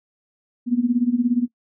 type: tone with tremolo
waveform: sine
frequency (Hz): 242.3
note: B3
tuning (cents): -33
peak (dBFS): -13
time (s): 0.66-1.48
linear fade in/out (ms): 50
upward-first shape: sine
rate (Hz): 17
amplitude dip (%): 85
effects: noise-tail reverb RT60 0.1 s tail -23 dB re dry

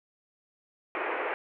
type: band-pass noise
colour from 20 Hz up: pink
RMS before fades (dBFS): -32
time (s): 0.95-1.34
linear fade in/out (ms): 0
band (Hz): 340 to 2500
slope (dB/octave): 48
effects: none

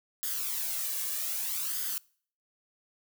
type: noise with flanger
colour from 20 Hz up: blue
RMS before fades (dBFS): -33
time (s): 0.23-1.98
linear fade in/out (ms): 0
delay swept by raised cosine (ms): 0.6 to 1.8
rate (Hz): 0.63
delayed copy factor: +0.65
effects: noise-tail reverb RT60 0.5 s tail -24 dB re dry

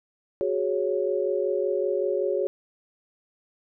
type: chord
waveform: sine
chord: F# suspended second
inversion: none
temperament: equal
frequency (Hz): 370 / 415.3 / 554.4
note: F#4 / G#4 / C#5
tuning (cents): 0 / 0 / 0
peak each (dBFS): -27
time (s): 0.41-2.47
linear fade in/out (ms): 0
effects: none

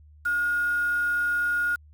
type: tone with quantisation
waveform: sine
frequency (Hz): 1432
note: F6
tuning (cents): +43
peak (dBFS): -22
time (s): 0.25-1.76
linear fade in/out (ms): 10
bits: 7
effects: added 75 Hz sine -49 dBFS peak until 1.93 s

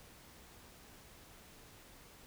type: silence
effects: pink hiss -58 dBFS RMS until 2.26 s

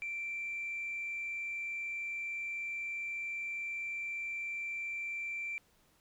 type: tone with frequency modulation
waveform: sine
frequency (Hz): 2349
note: D7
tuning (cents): 0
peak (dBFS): -35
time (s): 0.02-5.58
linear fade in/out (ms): 0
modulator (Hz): 63.2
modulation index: 0.35
effects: tanh soft clip ceiling -32 dBFS + pink hiss -69 dBFS RMS until 6 s

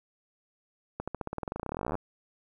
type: accelerating click train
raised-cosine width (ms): 1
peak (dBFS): -19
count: 30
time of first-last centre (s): 1-1.953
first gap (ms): 76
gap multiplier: 0.93
effects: 10-bit

